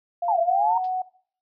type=tone with pitch glide; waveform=sine; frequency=696 to 741.7 Hz; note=F5 to F#5; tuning=-6 to +4 cents; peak=-23 dBFS; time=0.22-1.02 s; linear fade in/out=5 ms; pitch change=+110 cents; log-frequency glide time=0.64-0.76 s
type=linear two-way sweep; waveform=sine; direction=down then up; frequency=940 to 648 to 940 Hz; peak=-19 dBFS; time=0.28-0.78 s; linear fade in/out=5 ms; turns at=0.39 s
type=noise with exponential decay; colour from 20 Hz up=violet; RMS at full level=-32 dBFS; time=0.84-0.94 s; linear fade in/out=2 ms; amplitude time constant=20 ms
effects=noise-tail reverb RT60 0.5 s tail -18 dB re dry + resampled to 11025 Hz